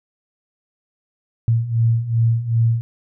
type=beating tone pair; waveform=sine; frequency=113.5 / 116.1 Hz; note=A#2 / A#2; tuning=-46 / -7 cents; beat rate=2.6 Hz; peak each=-20 / -16 dBFS; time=1.48-2.81 s; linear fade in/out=0 ms; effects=none